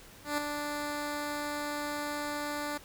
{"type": "tone with ADSR envelope", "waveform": "10% pulse", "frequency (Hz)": 293.7, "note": "D4", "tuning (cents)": 0, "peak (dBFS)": -19, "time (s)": [0.24, 2.78], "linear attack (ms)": 140, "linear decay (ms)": 4, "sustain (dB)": -6, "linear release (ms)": 9, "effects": ["pink hiss -53 dBFS RMS until 2.84 s"]}